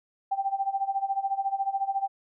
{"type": "tone with tremolo", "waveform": "sine", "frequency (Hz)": 784, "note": "G5", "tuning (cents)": 0, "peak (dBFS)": -22, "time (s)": [0.31, 2.08], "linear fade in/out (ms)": 10, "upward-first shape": "sine", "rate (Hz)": 14, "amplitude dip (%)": 85, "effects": []}